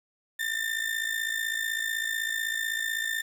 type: tone with amplitude modulation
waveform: 35% pulse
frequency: 1796 Hz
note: A6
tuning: 35 cents sharp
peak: -23 dBFS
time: 0.39-3.22 s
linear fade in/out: 10 ms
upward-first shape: sine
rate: 55.9 Hz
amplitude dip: 70%
effects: 9-bit